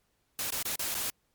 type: noise with dropouts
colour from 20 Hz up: white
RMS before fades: -33 dBFS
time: 0.39-1.1 s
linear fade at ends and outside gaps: 0 ms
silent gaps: 0.504-0.523 / 0.626-0.654 / 0.756-0.794 / 0.943-0.95 s
effects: pink hiss -74 dBFS RMS until 1.34 s + MP3 96 kbps